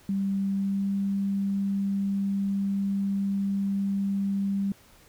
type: tone with pitch glide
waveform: sine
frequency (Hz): 196 to 197.59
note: G3 to G3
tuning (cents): 0 to +14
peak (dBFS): -24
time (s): 0.09-4.72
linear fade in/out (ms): 2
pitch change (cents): +14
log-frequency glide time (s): 0.51-0.93
effects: pink hiss -56 dBFS RMS until 5.08 s